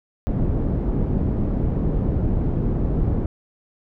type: low-pass noise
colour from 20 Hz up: pink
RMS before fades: -21 dBFS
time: 0.27-3.26 s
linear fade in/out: 0 ms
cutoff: 320 Hz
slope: 12 dB/octave
effects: none